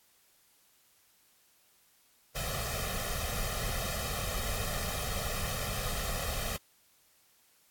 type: noise with comb filter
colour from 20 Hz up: pink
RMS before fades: -34 dBFS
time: 2.35-6.57 s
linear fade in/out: 10 ms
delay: 1.6 ms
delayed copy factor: +0.95
effects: white hiss -66 dBFS RMS until 7.7 s + AAC 64 kbps